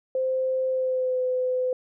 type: tone with pitch glide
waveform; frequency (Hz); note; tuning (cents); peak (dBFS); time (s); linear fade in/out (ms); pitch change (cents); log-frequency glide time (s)
sine; 520 to 507.5; C5 to B4; -11 to +47; -22; 0.15-1.73; 2; -42; 0.69-1.21
effects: none